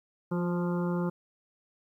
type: harmonic tone with a mistuned harmonic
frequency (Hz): 174.61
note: F3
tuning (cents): 0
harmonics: 1 / 2 / 3 / 5 / 6 / 7 / 8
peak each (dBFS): -28 / -34 / -38 / -42 / -44 / -45 / -46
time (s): 0.31-1.1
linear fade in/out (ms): 10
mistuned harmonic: 2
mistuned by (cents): +25
effects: 11-bit